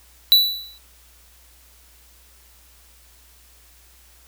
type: tone with exponential decay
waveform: square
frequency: 3951 Hz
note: B7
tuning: in tune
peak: -8 dBFS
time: 0.32-0.78 s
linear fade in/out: 0 ms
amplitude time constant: 100 ms
effects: added 60 Hz sine -53 dBFS peak until 4.27 s + white hiss -53 dBFS RMS until 4.27 s